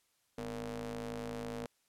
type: ring-modulated tone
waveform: sawtooth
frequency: 110 Hz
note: A2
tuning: in tune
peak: -32 dBFS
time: 0.38-1.66 s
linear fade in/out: 0 ms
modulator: 356 Hz
effects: white hiss -75 dBFS RMS until 1.88 s + low-pass 12000 Hz 12 dB/octave